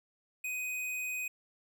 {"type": "tone", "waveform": "square", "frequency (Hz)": 2500, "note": "D#7", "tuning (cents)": 8, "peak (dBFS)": -35, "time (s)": [0.44, 1.28], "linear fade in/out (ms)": 5, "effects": []}